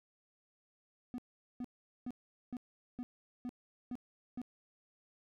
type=tone bursts; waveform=triangle; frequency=246.9 Hz; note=B3; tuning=in tune; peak=-36 dBFS; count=8; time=1.14-4.416 s; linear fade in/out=0 ms; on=42 ms; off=420 ms; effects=none